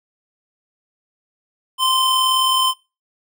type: tone pair together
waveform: square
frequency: 1040 / 3081 Hz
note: C6 / G7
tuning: -11 / -31 cents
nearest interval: octave + perfect fifth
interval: 1880 cents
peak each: -18 dBFS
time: 1.78-2.74 s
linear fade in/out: 50 ms
effects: noise-tail reverb RT60 0.3 s tail -25 dB re dry